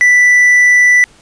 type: tone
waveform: triangle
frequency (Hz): 1975.5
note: B6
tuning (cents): 0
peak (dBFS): -3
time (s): 0.01-1.04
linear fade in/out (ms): 0
effects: pink hiss -45 dBFS RMS until 1.21 s + resampled to 22050 Hz